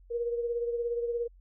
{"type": "beating tone pair", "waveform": "sine", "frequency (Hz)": [471.7, 488.7], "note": ["A#4", "B4"], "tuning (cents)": [20, -18], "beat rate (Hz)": 17, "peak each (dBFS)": [-29, -38], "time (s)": [0.1, 1.28], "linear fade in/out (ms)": 20, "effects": ["added 45 Hz sine -53 dBFS peak until 1.4 s"]}